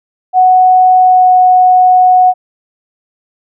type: tone with pitch glide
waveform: sine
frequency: 740 to 735.3 Hz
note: F#5 to F#5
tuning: 0 to -11 cents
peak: -3 dBFS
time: 0.33-2.34 s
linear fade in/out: 50 ms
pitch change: -11 cents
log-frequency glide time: 0.97-1.33 s
effects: none